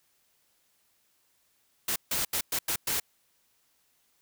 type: noise bursts at uneven times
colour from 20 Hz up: white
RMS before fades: -29 dBFS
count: 6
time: 1.88-1.96 / 2.11-2.25 / 2.33-2.41 / 2.52-2.59 / 2.68-2.76 / 2.87-3 s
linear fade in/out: 5 ms
effects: white hiss -70 dBFS RMS until 4.21 s